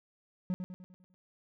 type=tone with echo; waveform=triangle; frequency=182.4 Hz; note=F#3; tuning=24 cents flat; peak=-27 dBFS; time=0.5-0.54 s; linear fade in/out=0 ms; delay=100 ms; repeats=6; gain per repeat=-6 dB; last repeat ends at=1.14 s; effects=none